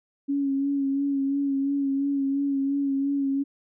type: tone with vibrato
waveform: sine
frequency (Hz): 277.2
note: C#4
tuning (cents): 0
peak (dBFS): -22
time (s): 0.28-3.44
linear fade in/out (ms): 20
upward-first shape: sine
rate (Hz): 2.9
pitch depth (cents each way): 31
effects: none